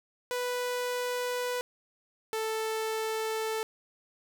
sawtooth tone pair in turn, 493.8 / 440.8 Hz, B4 / A4, 0 / +3 cents, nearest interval major second, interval 197 cents, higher first, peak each -26 dBFS, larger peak neither, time 0.31-1.61 / 2.33-3.63 s, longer neither, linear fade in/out 0 ms, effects none

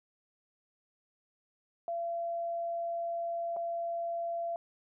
sine tone with dropouts, 680 Hz, F5, 46 cents flat, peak -32 dBFS, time 1.88-4.56 s, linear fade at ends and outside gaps 1 ms, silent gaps 3.564-3.568 s, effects none

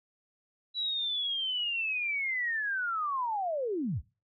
sine linear sweep, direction down, 3951 to 47 Hz, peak -29 dBFS, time 0.74-4.02 s, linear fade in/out 50 ms, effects noise-tail reverb RT60 0.3 s tail -21 dB re dry

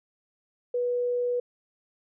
sine tone, 488.8 Hz, B4, 18 cents flat, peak -24 dBFS, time 0.74-1.4 s, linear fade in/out 5 ms, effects none

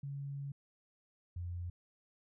sine tone pair in turn, 140.1 / 87.62 Hz, C#3 / F2, +19 / +6 cents, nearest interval minor sixth, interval 813 cents, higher first, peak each -39 / -38 dBFS, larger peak second, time 0.03-0.52 / 1.36-1.7 s, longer first, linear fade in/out 5 ms, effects none

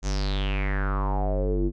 square tone with low-pass filter sweep, 49 Hz, G1, in tune, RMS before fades -25 dBFS, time 0.02-1.72 s, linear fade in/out 50 ms, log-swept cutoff 6700 to 300 Hz, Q 6.5, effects none

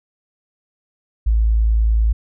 sine tone, 55 Hz, A1, in tune, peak -12 dBFS, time 1.26-2.13 s, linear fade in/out 10 ms, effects none

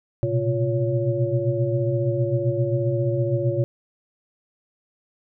sine tone cluster, 116.3 / 124.3 / 131.4 / 350.3 / 561 Hz, A#2 / B2 / C3 / F4 / C#5, -4 / +12 / +8 / +5 / +21 cents, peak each -26 dBFS, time 0.23-3.64 s, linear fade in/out 0 ms, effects none

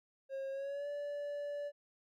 triangle tone with pitch glide, 540 to 578.8 Hz, C#5 to D5, -45 to -25 cents, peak -36 dBFS, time 0.29-1.72 s, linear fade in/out 50 ms, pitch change +120 cents, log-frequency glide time 0.51-0.88 s, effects none

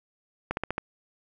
slowing click train, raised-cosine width 0.5 ms, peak -13 dBFS, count 5, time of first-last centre 0.51-0.781 s, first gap 61 ms, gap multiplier 1.07, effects none

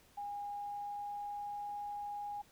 sine tone with pitch glide, 816 to 821.2 Hz, G#5 to G#5, -31 to -20 cents, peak -39 dBFS, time 0.17-2.42 s, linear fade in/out 10 ms, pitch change +11 cents, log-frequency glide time 0.42-1.67 s, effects pink hiss -65 dBFS RMS until 2.51 s

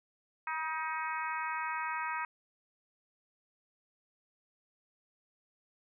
harmonic tone with a mistuned harmonic, 315.4 Hz, D#4, 24 cents sharp, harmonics 3 / 4 / 5 / 6 / 7 / 8, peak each -37 / -39 / -41 / -43 / -44 / -45 dBFS, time 0.47-2.25 s, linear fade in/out 2 ms, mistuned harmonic 3, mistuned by +19 cents, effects none

